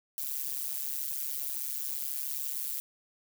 violet noise with amplitude modulation, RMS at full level -31 dBFS, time 0.18-2.8 s, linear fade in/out 0 ms, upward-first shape sine, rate 139 Hz, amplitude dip 95%, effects none

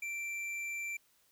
sine tone with tanh clipping, 2349 Hz, D7, in tune, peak -38 dBFS, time 0.02-0.97 s, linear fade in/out 5 ms, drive 10 dB, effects white hiss -70 dBFS RMS until 1.31 s

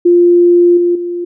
sine tone with level steps, 349.2 Hz, F4, in tune, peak -4 / -8 / -16 dBFS, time 0.05-1.25 s, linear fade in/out 10 ms, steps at 0.77 / 0.95 s, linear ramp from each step 5 ms, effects none

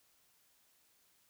silence, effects white hiss -71 dBFS RMS until 1.29 s

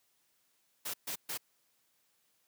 white noise bursts, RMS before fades -38 dBFS, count 3, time 0.85-1.377 s, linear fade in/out 10 ms, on 89 ms, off 130 ms, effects white hiss -74 dBFS RMS until 2.47 s + high-pass 100 Hz 12 dB/octave

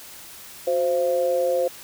sine tone with amplitude modulation, 523.3 Hz, C5, in tune, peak -15 dBFS, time 0.67-1.68 s, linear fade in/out 5 ms, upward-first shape sine, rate 159 Hz, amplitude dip 80%, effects white hiss -42 dBFS RMS until 1.83 s

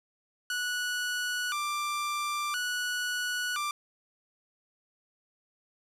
sawtooth tone with vibrato, 1318.5 Hz, E6, in tune, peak -26 dBFS, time 0.5-3.71 s, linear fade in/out 2 ms, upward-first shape square, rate 0.49 Hz, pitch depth 190 cents each way, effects low-pass 12000 Hz 12 dB/octave + 10-bit

